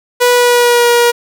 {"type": "tone with pitch glide", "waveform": "sawtooth", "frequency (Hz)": [490, 477.2], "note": ["B4", "A#4"], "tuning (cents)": [-14, 41], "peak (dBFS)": -3, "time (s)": [0.2, 1.12], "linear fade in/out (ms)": 20, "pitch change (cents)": -45, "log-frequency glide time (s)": [0.3, 0.89], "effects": []}